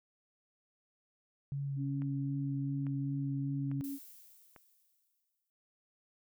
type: tone with vibrato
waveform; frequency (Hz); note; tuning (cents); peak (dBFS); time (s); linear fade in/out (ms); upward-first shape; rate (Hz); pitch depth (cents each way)
sine; 138.8; C#3; +3; -34; 1.52-3.81; 0; sine; 2.6; 21
type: tone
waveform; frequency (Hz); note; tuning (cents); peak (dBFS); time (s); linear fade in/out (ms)
sine; 277.2; C#4; 0; -37; 1.76-3.99; 50
type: click train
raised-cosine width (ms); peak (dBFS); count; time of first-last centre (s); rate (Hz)
0.5; -38; 4; 2.02-4.562; 1.18
type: noise with exponential decay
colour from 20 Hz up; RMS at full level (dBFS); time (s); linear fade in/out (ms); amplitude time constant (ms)
violet; -48; 3.84-5.5; 0; 360
effects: none